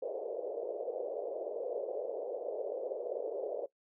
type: band-pass noise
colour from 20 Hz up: white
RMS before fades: -38 dBFS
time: 0.02-3.66 s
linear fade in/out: 5 ms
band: 420 to 590 Hz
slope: 48 dB/octave
effects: noise-tail reverb RT60 0.1 s tail -19 dB re dry